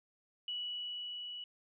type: tone with level ramp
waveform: sine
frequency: 2942 Hz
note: F#7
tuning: 11 cents flat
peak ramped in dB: -36 to -42 dBFS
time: 0.48-1.44 s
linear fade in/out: 2 ms
effects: none